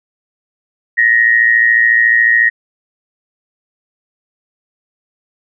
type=tone with amplitude modulation; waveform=sine; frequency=1877 Hz; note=A#6; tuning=11 cents sharp; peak=-4 dBFS; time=0.97-2.5 s; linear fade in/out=20 ms; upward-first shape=sine; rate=114 Hz; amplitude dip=70%; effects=none